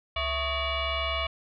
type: tone with frequency modulation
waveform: sine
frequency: 1109 Hz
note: C#6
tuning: in tune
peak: -26 dBFS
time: 0.16-1.27 s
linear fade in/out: 5 ms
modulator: 589 Hz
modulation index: 3.7
effects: none